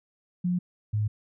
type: tone pair in turn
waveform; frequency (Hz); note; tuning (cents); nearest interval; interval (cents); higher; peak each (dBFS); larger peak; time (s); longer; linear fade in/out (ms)
sine; 178.4 / 106.08; F3 / G#2; +37 / +37; major sixth; 900; first; -23; neither; 0.44-0.59 / 0.93-1.08; neither; 10
effects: none